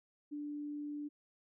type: tone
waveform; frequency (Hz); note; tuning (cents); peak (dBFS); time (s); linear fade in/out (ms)
sine; 293.7; D4; 0; -39; 0.31-1.09; 20
effects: none